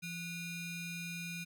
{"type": "ring-modulated tone", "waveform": "40% pulse", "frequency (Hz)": 1300, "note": "E6", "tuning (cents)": -24, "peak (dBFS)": -36, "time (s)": [0.02, 1.45], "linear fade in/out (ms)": 20, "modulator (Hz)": 1130, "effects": []}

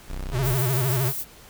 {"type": "tone", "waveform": "35% pulse", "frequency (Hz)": 31.91, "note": "C1", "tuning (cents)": -43, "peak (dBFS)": -27, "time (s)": [0.07, 0.57], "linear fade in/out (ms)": 50}
{"type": "tone with vibrato", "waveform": "square", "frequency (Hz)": 129.2, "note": "C3", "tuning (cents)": -21, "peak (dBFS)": -22, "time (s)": [0.31, 1.13], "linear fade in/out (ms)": 50, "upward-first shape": "sine", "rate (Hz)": 13, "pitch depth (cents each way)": 130}
{"type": "noise with tremolo", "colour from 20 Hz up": "violet", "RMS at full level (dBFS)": -28, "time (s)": [0.42, 1.25], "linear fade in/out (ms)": 50, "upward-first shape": "sine", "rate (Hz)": 6.5, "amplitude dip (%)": 30}
{"effects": ["pink hiss -48 dBFS RMS until 1.49 s"]}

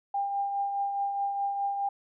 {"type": "tone with tremolo", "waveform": "sine", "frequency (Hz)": 799, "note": "G5", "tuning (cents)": 33, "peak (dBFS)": -25, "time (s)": [0.14, 1.89], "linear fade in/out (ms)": 5, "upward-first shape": "triangle", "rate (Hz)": 4.8, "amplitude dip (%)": 45, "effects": []}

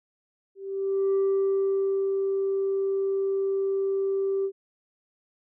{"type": "tone with ADSR envelope", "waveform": "sine", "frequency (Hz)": 390.2, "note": "G4", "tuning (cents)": -8, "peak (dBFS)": -18, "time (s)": [0.55, 4.52], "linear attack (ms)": 590, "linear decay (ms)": 970, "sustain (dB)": -4, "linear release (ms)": 72, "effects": ["tanh soft clip ceiling -19 dBFS"]}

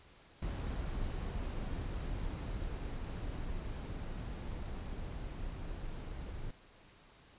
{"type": "noise with level ramp", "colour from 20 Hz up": "brown", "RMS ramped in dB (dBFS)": [-37, -43], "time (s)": [0.42, 6.51], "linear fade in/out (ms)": 5, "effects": ["pink hiss -61 dBFS RMS until 7.38 s", "resampled to 8000 Hz"]}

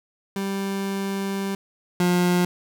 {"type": "tone pair in turn", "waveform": "30% pulse", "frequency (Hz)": [196, 177.85], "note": ["G3", "F3"], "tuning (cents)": [0, 32], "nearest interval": "major second", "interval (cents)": 168, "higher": "first", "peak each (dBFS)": [-22, -15], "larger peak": "second", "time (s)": [[0.36, 1.55], [2, 2.45]], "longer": "first", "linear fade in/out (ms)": 2, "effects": []}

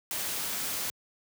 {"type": "noise", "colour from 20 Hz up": "white", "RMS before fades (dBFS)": -33, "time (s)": [0.11, 0.9], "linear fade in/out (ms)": 0, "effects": ["high-pass 80 Hz 12 dB/octave"]}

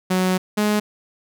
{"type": "tone pair in turn", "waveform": "sawtooth", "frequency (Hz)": [185, 209.9], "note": ["F#3", "G#3"], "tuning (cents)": [0, 19], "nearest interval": "major second", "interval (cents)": 219, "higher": "second", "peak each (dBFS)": [-13, -13], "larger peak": "neither", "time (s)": [[0.1, 0.38], [0.57, 0.8]], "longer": "first", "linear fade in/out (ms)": 10, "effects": []}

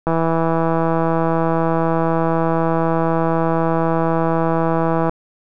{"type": "click train", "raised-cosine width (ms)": 1, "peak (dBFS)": -5, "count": 825, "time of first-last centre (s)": [0.07, 5.094], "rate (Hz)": 164, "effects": []}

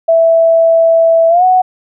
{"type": "tone with pitch glide", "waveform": "sine", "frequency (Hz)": [659.3, 740], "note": ["E5", "F#5"], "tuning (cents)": [0, 0], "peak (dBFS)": -5, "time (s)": [0.08, 1.62], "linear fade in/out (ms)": 10, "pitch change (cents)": 200, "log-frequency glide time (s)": [1.29, 1.44], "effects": []}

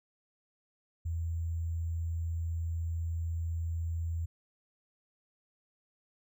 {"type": "tone with sample-and-hold", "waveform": "sine", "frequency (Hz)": 83, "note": "E2", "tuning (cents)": 12, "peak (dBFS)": -31, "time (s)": [1.05, 4.26], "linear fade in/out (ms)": 10, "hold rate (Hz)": 7350, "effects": []}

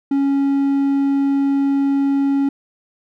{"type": "tone", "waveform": "triangle", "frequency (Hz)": 277.2, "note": "C#4", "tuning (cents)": 0, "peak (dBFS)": -12, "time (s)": [0.11, 2.49], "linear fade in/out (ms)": 5, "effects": []}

